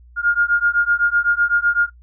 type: beating tone pair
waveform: sine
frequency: 1413 / 1420.9 Hz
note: F6 / F6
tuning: +20 / +29 cents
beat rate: 7.9 Hz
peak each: -17 dBFS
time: 0.16-1.9 s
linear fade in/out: 50 ms
effects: noise-tail reverb RT60 0.1 s tail -22 dB re dry + added 60 Hz sine -43 dBFS peak until 2.02 s